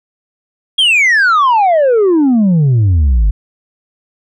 sine exponential sweep, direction down, 3325 to 47.07 Hz, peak -4 dBFS, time 0.78-3.31 s, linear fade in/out 10 ms, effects tanh soft clip ceiling -6 dBFS

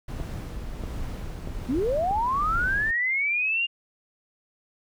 brown noise with tremolo, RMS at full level -32 dBFS, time 0.08-2.91 s, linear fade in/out 5 ms, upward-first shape sine, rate 1.3 Hz, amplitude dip 30%
click train, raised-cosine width 2 ms, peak -21 dBFS, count 4, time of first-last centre 0.2-2.111 s, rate 1.57 Hz
sine linear sweep, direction up, 220 to 2828 Hz, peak -22 dBFS, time 1.68-3.67 s, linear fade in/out 20 ms
effects none

